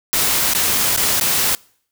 white noise with dropouts, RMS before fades -17 dBFS, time 0.13-1.55 s, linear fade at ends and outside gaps 0 ms, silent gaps 0.535-0.549 / 0.963-0.975 / 1.198-1.211 s, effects noise-tail reverb RT60 0.6 s tail -26 dB re dry

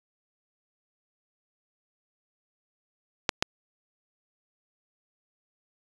clicks, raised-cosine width 0.2 ms, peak -4 dBFS, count 2, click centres 3.292 / 3.425 s, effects resampled to 22050 Hz

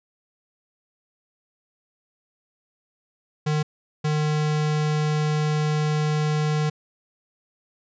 square tone pair in turn, 151.9 / 151.9 Hz, D#3 / D#3, -41 / -41 cents, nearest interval unison, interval 0 cents, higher neither, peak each -21 dBFS, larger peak neither, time 3.46-3.63 / 4.04-6.7 s, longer second, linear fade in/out 10 ms, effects resampled to 16000 Hz

